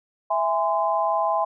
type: chord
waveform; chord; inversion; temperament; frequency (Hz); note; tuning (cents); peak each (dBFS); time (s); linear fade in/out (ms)
sine; E augmented; none; just; 659.3 / 824.1 / 1030.1; E5 / G#5 / B#5; 0 / -14 / -27; -24; 0.3-1.45; 10
effects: none